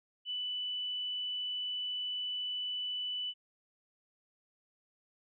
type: tone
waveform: sine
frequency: 2982 Hz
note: F#7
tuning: 13 cents sharp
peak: -34 dBFS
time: 0.25-3.34 s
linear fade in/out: 50 ms
effects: none